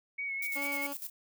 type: tone with vibrato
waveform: sine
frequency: 2217 Hz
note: C#7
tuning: in tune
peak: -33 dBFS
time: 0.18-0.87 s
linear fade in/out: 10 ms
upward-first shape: sine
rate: 4.5 Hz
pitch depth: 33 cents each way
type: noise with tremolo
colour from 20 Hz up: violet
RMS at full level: -39 dBFS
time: 0.42-1.1 s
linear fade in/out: 5 ms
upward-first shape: square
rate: 10 Hz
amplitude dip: 70%
type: tone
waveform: 15% pulse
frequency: 282.6 Hz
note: C#4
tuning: 34 cents sharp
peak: -31 dBFS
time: 0.55-0.94 s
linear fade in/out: 20 ms
effects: none